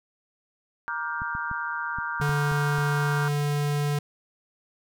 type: chord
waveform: sine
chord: G minor seventh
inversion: first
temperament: just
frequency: 940.8 / 1176 / 1411.2 / 1568 Hz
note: Bb5 / D6 / F6 / G6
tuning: +16 / +2 / +18 / 0 cents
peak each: -34 / -35 / -32 / -33 dBFS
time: 0.88-3.28 s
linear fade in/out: 0 ms
type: clicks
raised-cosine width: 5 ms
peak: -25 dBFS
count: 8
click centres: 1.219 / 1.351 / 1.514 / 1.986 / 2.201 / 2.293 / 2.517 / 2.784 s
type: tone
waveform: square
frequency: 145.8 Hz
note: D3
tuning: 12 cents flat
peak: -24 dBFS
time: 2.21-3.99 s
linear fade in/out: 5 ms
effects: none